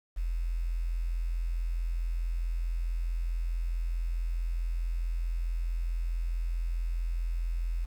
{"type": "tone with quantisation", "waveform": "sine", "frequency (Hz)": 42.31, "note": "E1", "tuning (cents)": 46, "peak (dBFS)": -28, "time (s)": [0.16, 7.86], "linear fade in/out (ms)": 20, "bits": 9, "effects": []}